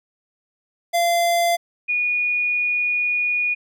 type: tone pair in turn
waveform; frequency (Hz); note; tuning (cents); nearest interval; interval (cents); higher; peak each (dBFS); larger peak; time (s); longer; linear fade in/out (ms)
square / sine; 688 / 2452; F5 / D#7; -26 / -26; octave + minor seventh; 2200; second; -17 / -18; first; 0.93-1.57 / 1.88-3.55; second; 20
effects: none